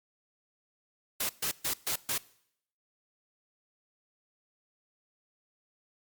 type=noise bursts; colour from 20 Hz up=white; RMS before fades=-31 dBFS; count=5; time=1.2-2.18 s; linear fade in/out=5 ms; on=92 ms; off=130 ms; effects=noise-tail reverb RT60 0.7 s tail -21 dB re dry + Opus 48 kbps